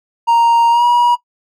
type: tone with pitch glide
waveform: triangle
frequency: 932.3 to 961.8 Hz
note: A#5 to B5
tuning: 0 to -46 cents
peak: -6 dBFS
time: 0.27-1.16 s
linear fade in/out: 20 ms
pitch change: +54 cents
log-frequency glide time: 0.7-0.84 s
effects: noise-tail reverb RT60 0.1 s tail -19 dB re dry